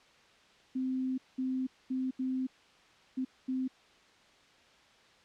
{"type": "tone bursts at uneven times", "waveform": "sine", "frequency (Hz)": 259.4, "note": "C4", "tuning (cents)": -15, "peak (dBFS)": -30, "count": 6, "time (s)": [[0.75, 1.18], [1.38, 1.67], [1.9, 2.11], [2.19, 2.47], [3.17, 3.25], [3.48, 3.68]], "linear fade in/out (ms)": 10, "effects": ["white hiss -61 dBFS RMS until 5.24 s", "low-pass 4000 Hz 12 dB/octave"]}